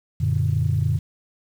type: chord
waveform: sine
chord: Gb augmented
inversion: none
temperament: equal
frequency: 92.5 / 116.54 / 146.83 Hz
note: Gb2 / Bb2 / D3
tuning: 0 / 0 / 0 cents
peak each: -22 dBFS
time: 0.2-0.99 s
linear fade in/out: 10 ms
effects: tanh soft clip ceiling -10 dBFS + 8-bit